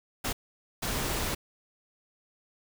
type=noise bursts at uneven times; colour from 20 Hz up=pink; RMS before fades=-31 dBFS; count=2; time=0.24-0.33 / 0.82-1.35 s; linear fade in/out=10 ms; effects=none